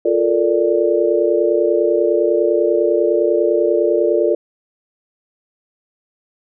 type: chord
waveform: sine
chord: Bb major seventh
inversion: second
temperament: equal with one note detuned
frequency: 349.2 / 436.2 / 466.2 / 587.3 Hz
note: F4 / A4 / Bb4 / D5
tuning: 0 / -15 / 0 / 0 cents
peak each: -17 / -18 / -19 / -18 dBFS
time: 0.05-4.35 s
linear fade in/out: 5 ms
effects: none